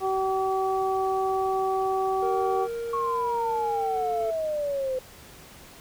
harmonic tone, 381.9 Hz, G4, 45 cents flat, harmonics 1 / 2 / 3, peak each -26 / -26 / -32 dBFS, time 0-2.68 s, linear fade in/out 50 ms
triangle tone with pitch glide, 466 to 441.1 Hz, A#4 to A4, -1 to +4 cents, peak -27 dBFS, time 2.22-4.31 s, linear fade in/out 10 ms, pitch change -95 cents, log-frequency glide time 3.56-4.08 s
sine exponential sweep, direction down, 1108.7 to 509 Hz, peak -25 dBFS, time 2.93-4.99 s, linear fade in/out 5 ms
effects pink hiss -48 dBFS RMS until 5.8 s

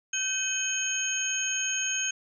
sine tone cluster, 1537 / 2551 / 3079 / 6540 Hz, G6 / D#7 / G7 / G#8, -35 / +43 / -32 / -28 cents, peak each -35 / -33 / -34 / -29 dBFS, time 0.13-2.11 s, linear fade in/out 5 ms, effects none

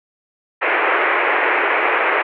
white band-pass noise, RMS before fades -17 dBFS, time 0.61-2.23 s, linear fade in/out 20 ms, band 340 to 2400 Hz, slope 48 dB/octave, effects none

